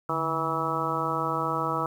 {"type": "harmonic tone with a mistuned harmonic", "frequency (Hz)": 162.4, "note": "E3", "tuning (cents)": -26, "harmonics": [1, 2, 3, 4, 5, 6, 7, 8], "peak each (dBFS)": [-35, -35, -34, -36, -36, -33, -32, -30], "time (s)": [0.09, 1.86], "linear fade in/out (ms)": 2, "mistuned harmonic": 1, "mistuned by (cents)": -150, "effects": ["9-bit"]}